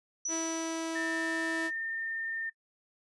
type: tone with exponential decay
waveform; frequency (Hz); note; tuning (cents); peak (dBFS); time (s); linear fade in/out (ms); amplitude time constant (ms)
sine; 5920; F#8; 0; -30; 0.25-1.73; 5; 320
type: tone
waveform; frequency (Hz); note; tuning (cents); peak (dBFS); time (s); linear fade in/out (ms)
sawtooth; 326.4; E4; -17; -29; 0.28-1.71; 50
type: tone with pitch glide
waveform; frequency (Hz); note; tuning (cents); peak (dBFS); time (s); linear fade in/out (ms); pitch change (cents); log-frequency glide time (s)
sine; 1800 to 1811.5; A6 to A6; +39 to +50; -33; 0.95-2.5; 10; +11; 1.53-1.7
effects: noise-tail reverb RT60 0.1 s tail -22 dB re dry + resampled to 24000 Hz